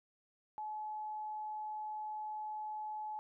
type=tone; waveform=sine; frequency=855 Hz; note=A5; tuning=50 cents flat; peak=-39 dBFS; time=0.58-3.19 s; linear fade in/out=0 ms; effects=none